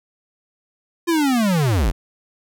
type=linear sweep; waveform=square; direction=down; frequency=349.2 to 35 Hz; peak=-16 dBFS; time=1.07-1.92 s; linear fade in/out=20 ms; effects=none